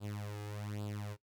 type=tone with flanger; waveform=sawtooth; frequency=103.83 Hz; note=G#2; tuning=in tune; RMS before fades=-42 dBFS; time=0-1.17 s; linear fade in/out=50 ms; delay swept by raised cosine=0.24 to 2.44 ms; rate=1.2 Hz; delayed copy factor=+0.8; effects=noise-tail reverb RT60 0.1 s tail -17 dB re dry